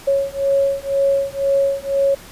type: beating tone pair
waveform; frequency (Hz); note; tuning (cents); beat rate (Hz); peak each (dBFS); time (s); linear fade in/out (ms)
sine; 551 / 553; C#5 / C#5; -11 / -4; 2; -18; 0.07-2.15; 10
effects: pink hiss -40 dBFS RMS until 2.31 s + resampled to 32000 Hz